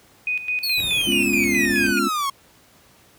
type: tone with tremolo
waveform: sine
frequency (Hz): 2489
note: D#7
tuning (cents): 0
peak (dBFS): -20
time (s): 0.27-1.99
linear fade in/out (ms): 2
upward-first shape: square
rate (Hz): 4.7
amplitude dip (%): 70
type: exponential sweep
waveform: 45% pulse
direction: down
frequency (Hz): 4481 to 1078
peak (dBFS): -21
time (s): 0.63-2.3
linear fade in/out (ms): 5
type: noise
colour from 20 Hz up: brown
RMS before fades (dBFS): -32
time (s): 0.77-1.92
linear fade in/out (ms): 10
type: chord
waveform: sine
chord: C# dominant seventh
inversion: second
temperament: just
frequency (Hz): 207.9 / 249.5 / 277.2 / 346.5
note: G#3 / B3 / C#4 / E#4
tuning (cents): +2 / +18 / 0 / -14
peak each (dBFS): -25 / -27 / -25 / -25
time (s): 1.06-2.09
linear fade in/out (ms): 20
effects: pink hiss -53 dBFS RMS until 3.18 s + high-pass 80 Hz 12 dB/octave